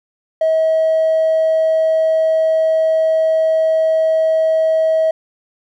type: tone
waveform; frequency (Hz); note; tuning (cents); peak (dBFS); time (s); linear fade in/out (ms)
triangle; 640; D#5; +49; -8; 0.41-5.11; 5
effects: tanh soft clip ceiling -8 dBFS